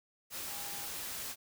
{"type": "tone in noise", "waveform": "sine", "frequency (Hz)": 812, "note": "G#5", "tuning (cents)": -39, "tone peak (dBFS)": -51, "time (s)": [0.46, 0.9], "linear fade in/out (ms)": 50, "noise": "white", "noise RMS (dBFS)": -41, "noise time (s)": [0.3, 1.36], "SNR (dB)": -13, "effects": []}